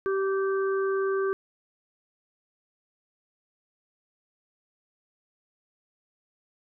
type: harmonic tone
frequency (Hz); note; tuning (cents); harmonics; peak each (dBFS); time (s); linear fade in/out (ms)
388.2; G4; -17; 1 / 3 / 4; -24 / -34 / -36; 0.06-1.33; 0
effects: none